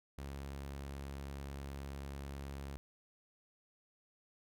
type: tone with vibrato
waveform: sawtooth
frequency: 69.3 Hz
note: C#2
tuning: in tune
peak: -39 dBFS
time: 0.18-2.77 s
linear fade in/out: 0 ms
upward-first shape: sine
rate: 18 Hz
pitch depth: 12 cents each way
effects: none